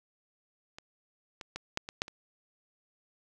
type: clicks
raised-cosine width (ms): 0.2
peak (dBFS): -27 / -24 / -20 / -13 / -22 / -12 / -27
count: 7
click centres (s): 0.785 / 1.412 / 1.56 / 1.774 / 1.889 / 2.019 / 2.081
effects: none